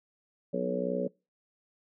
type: harmonic tone with a mistuned harmonic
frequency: 61.74 Hz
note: B1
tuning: in tune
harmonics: 3 / 4 / 5 / 6 / 7 / 8 / 9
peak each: -35 / -36 / -41 / -44 / -35 / -37 / -33 dBFS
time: 0.53-1.08 s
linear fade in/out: 10 ms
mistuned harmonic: 3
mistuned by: -28 cents
effects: noise-tail reverb RT60 0.3 s tail -26 dB re dry